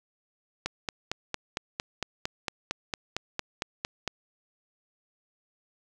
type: click train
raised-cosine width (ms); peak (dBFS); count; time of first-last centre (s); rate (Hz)
0.2; -12; 16; 0.66-4.077; 4.39
effects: none